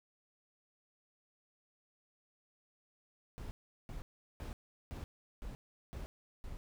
brown noise bursts, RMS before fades -44 dBFS, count 7, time 3.38-6.57 s, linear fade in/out 0 ms, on 130 ms, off 380 ms, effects none

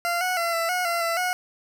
20% pulse tone with pitch steps, 691 / 734 / 679 / 667 / 726 / 683 / 671 / 728 Hz, F5 / F#5 / F5 / E5 / F#5 / F5 / E5 / F#5, -19 / -14 / -49 / +20 / -33 / -39 / +31 / -28 cents, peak -18 dBFS, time 0.05-1.33 s, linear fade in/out 0 ms, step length 160 ms, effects none

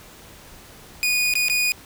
sawtooth tone with dropouts, 2465 Hz, D#7, 17 cents flat, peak -15 dBFS, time 1.03-1.72 s, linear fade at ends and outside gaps 0 ms, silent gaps 1.338-1.354 / 1.484-1.498 s, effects pink hiss -45 dBFS RMS until 1.85 s

